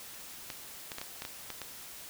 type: clicks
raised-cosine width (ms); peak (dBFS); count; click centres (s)
0.2; -21; 8; 0.502 / 0.918 / 0.984 / 1.015 / 1.221 / 1.251 / 1.503 / 1.617
effects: white hiss -47 dBFS RMS until 2.09 s